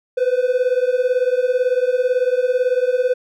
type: beating tone pair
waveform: triangle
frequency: 493.9 / 511.9 Hz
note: B4 / C5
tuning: 0 / -38 cents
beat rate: 18 Hz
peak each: -16 dBFS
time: 0.17-3.14 s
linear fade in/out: 10 ms
effects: none